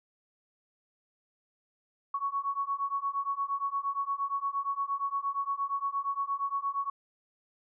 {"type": "beating tone pair", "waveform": "sine", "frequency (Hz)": [1108.7, 1117.3], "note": ["C#6", "C#6"], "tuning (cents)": [0, 13], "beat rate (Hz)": 8.6, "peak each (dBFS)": [-33, -32], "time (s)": [2.14, 6.9], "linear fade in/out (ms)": 5, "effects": []}